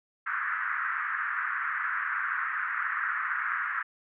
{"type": "band-pass noise", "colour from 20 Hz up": "white", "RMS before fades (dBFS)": -31, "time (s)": [0.26, 3.83], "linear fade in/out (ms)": 10, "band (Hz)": [1200, 1800], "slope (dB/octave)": 48, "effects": []}